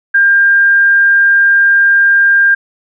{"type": "tone", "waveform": "sine", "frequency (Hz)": 1600, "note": "G6", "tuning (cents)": 35, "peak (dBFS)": -5, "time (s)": [0.14, 2.55], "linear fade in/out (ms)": 10, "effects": []}